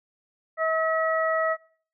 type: harmonic tone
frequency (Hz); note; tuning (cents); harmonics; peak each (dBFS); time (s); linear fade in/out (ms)
643; E5; -43; 1 / 2 / 3; -24 / -27 / -29; 0.57-1.57; 50
effects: noise-tail reverb RT60 0.6 s tail -22 dB re dry